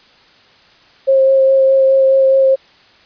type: tone with vibrato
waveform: sine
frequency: 535 Hz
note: C5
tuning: 38 cents sharp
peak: -7 dBFS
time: 1.07-2.56 s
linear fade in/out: 20 ms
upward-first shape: sine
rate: 4.8 Hz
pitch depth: 11 cents each way
effects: white hiss -47 dBFS RMS until 3.05 s + resampled to 11025 Hz